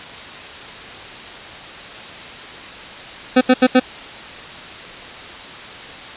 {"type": "tone bursts", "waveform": "25% pulse", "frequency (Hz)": 254.8, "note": "C4", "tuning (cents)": -46, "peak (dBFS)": -4, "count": 4, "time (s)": [3.36, 3.799], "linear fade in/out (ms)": 10, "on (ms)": 52, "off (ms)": 77, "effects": ["white hiss -33 dBFS RMS until 6.16 s", "resampled to 8000 Hz"]}